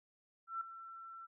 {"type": "tone with ADSR envelope", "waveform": "sine", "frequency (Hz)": 1344, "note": "E6", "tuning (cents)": 33, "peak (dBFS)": -35, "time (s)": [0.47, 1.27], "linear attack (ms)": 140, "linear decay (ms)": 4, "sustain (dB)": -13, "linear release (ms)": 24, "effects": []}